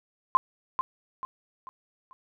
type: tone with echo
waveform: sine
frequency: 1046.5 Hz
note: C6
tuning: in tune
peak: -15 dBFS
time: 0.35-0.37 s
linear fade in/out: 0 ms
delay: 440 ms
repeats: 4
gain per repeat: -8 dB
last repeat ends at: 2.13 s
effects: none